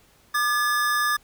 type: tone pair together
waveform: square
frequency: 1200 / 1705.9 Hz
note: D6 / G#6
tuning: +37 / +46 cents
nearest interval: tritone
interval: 609 cents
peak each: -24 dBFS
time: 0.34-1.17 s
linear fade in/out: 10 ms
effects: pink hiss -58 dBFS RMS until 1.23 s